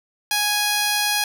5% pulse tone with notch filter, 830.6 Hz, G#5, in tune, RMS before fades -21 dBFS, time 0.31-1.24 s, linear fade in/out 2 ms, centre 7600 Hz, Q 1.9, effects 8-bit

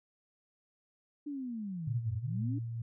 sine linear two-way sweep, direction down then up, 298.7 to 85.4 to 298.7 Hz, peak -36 dBFS, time 1.26-2.59 s, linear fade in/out 10 ms, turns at 2.15 s
sine tone with tremolo, 115.7 Hz, A#2, 13 cents flat, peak -31 dBFS, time 1.87-2.82 s, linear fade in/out 5 ms, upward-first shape sine, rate 2.1 Hz, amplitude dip 45%
effects none

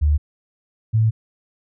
sine tone pair in turn, 74.3 / 110.88 Hz, D2 / A2, +21 / +14 cents, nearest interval perfect fifth, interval 693 cents, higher second, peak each -13 dBFS, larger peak neither, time 0.01-0.18 / 0.93-1.11 s, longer second, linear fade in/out 20 ms, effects none

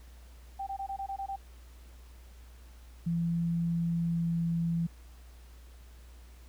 sine tone bursts, 784 Hz, G5, in tune, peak -33 dBFS, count 8, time 0.59-1.362 s, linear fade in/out 10 ms, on 79 ms, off 20 ms
sine tone with pitch glide, 168.7 to 167.73 Hz, E3 to E3, +40 to +30 cents, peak -27 dBFS, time 3.06-4.87 s, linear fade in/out 10 ms, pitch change -10 cents, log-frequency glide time 3.9-4.5 s
effects added 60 Hz sine -49 dBFS peak until 6.48 s + pink hiss -61 dBFS RMS until 6.48 s

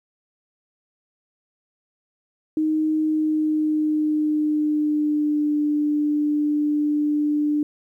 sine tone with pitch glide, 311.1 to 297.1 Hz, D#4 to D4, 0 to +20 cents, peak -18 dBFS, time 2.57-7.63 s, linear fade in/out 2 ms, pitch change -80 cents, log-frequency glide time 2.99-5.56 s, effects 10-bit

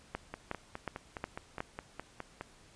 two click trains, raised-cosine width 0.5 ms, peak -20 / -24 dBFS, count 5 / 11, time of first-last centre 0.15-1.605 / 0.34-2.41 s, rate 2.75 / 4.83 Hz, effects pink hiss -60 dBFS RMS until 2.75 s + resampled to 22050 Hz

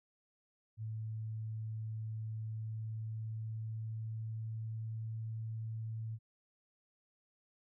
sine tone with pitch glide, 110 to 111.47 Hz, A2 to A2, 0 to +23 cents, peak -38 dBFS, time 0.77-6.19 s, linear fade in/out 50 ms, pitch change +23 cents, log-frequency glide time 2.44-5.23 s, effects none

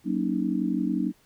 sine chord, D# minor seventh, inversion first, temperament just, 186.68 / 233.3 / 280 / 311.1 Hz, F#3 / A#3 / C#4 / D#4, +16 / +2 / +18 / 0 cents, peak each -29 dBFS, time 0.04-1.13 s, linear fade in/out 50 ms, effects pink hiss -62 dBFS RMS until 1.25 s

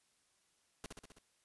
pink noise with echo, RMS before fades -45 dBFS, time 0.84-0.86 s, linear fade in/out 0 ms, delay 65 ms, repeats 5, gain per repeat -3 dB, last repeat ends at 1.185 s, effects white hiss -75 dBFS RMS until 1.44 s + resampled to 24000 Hz

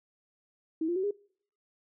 sine tone with pitch steps, 320.5 / 347.5 / 376.8 / 408.5 Hz, E4 / F4 / F#4 / G#4, -49 / -9 / +32 / -29 cents, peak -27 dBFS, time 0.81-1.11 s, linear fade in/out 5 ms, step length 75 ms, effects noise-tail reverb RT60 0.6 s tail -26 dB re dry

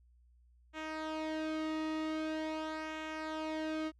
sawtooth tone with flanger, 313.6 Hz, D#4, 14 cents sharp, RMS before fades -38 dBFS, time 0.73-3.92 s, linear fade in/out 50 ms, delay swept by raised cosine 0.21 to 1.31 ms, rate 0.44 Hz, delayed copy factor -0.6, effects added 60 Hz sine -62 dBFS peak until 3.99 s + low-pass 4000 Hz 12 dB/octave

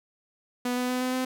sawtooth tone with pitch steps, 246.9 / 249.3 / 251.8 / 254.3 / 256.8 Hz, B3 / B3 / B3 / C4 / C4, 0 / +16 / +34 / -49 / -32 cents, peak -22 dBFS, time 0.65-1.25 s, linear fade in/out 5 ms, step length 120 ms, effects none

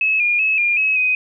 sine tone with pitch steps, 2584 / 2423 / 2583 / 2409 / 2566 / 2508 Hz, E7 / D#7 / E7 / D7 / E7 / D#7, -35 / -47 / -36 / +43 / -47 / +13 cents, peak -14 dBFS, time 0.01-1.15 s, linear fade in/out 2 ms, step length 190 ms, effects none

